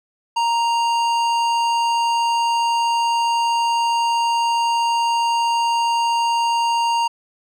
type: tone with hard clipping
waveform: triangle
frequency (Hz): 932.3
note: A#5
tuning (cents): 0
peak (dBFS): -18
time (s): 0.36-7.08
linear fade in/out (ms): 10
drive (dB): 17
effects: none